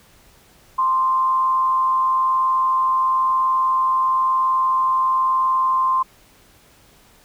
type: tone with frequency modulation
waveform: sine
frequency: 1046.5 Hz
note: C6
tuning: in tune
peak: -15 dBFS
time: 0.78-6.03 s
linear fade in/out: 10 ms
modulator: 153 Hz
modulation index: 0.23
effects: pink hiss -52 dBFS RMS until 7.24 s